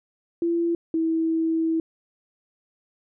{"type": "tone pair in turn", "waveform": "sine", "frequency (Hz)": [338.7, 324.9], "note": ["E4", "E4"], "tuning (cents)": [47, -25], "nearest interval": "minor second", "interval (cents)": 72, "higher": "first", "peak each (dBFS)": -20, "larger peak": "neither", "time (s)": [[0.42, 0.75], [0.94, 1.8]], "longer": "second", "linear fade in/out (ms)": 2, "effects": []}